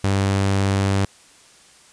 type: tone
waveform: sawtooth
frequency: 98 Hz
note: G2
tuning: in tune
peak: -13 dBFS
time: 0.04-1.05 s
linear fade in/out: 0 ms
effects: white hiss -50 dBFS RMS until 1.92 s + resampled to 22050 Hz